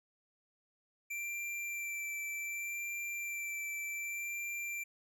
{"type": "tone with vibrato", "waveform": "square", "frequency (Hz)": 2349, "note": "D7", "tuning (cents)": 0, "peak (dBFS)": -38, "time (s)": [1.1, 4.84], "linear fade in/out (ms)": 10, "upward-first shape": "sine", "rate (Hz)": 0.66, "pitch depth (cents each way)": 14, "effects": []}